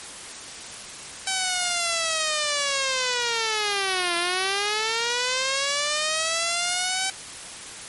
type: linear two-way sweep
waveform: 5% pulse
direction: down then up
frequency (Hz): 770 to 340.7 to 770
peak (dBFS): -11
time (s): 1.27-7.1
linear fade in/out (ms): 2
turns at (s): 4.16
effects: white hiss -38 dBFS RMS until 7.88 s + MP3 48 kbps